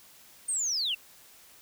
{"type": "linear sweep", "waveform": "sine", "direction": "down", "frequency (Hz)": [8840, 2605], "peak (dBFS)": -26, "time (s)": [0.48, 0.95], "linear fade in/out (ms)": 10, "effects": ["tanh soft clip ceiling -22 dBFS", "white hiss -55 dBFS RMS until 1.61 s"]}